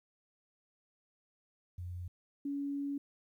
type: tone pair in turn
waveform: sine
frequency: 88.9 / 282.2 Hz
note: F2 / C#4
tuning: +31 / +31 cents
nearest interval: octave + minor sixth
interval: 2000 cents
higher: second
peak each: -39 / -34 dBFS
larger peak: second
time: 1.78-2.08 / 2.45-2.98 s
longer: second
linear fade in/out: 5 ms
effects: 12-bit